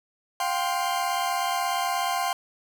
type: chord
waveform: 40% pulse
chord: F suspended second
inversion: none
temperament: equal with one note detuned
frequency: 707.4 / 784 / 1046.5 Hz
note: F5 / G5 / C6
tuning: +22 / 0 / 0 cents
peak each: -28 dBFS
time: 0.4-2.33 s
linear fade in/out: 2 ms
effects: none